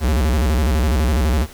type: tone with vibrato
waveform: square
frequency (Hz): 68.8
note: C#2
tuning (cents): -12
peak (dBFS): -15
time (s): 0-1.47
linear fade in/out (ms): 50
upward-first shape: square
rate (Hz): 12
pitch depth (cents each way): 210
effects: pink hiss -41 dBFS RMS until 1.53 s